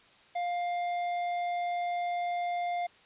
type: tone with tanh clipping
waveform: sine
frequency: 703 Hz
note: F5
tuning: 11 cents sharp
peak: -31 dBFS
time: 0.35-2.87 s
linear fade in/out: 10 ms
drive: 10 dB
effects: white hiss -59 dBFS RMS until 3.05 s + resampled to 8000 Hz